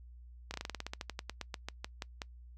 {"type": "slowing click train", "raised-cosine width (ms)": 0.2, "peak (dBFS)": -21, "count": 20, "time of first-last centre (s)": [0.51, 2.218], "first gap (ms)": 30, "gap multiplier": 1.11, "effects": ["noise-tail reverb RT60 0.1 s tail -24 dB re dry", "added 60 Hz sine -50 dBFS peak until 2.57 s"]}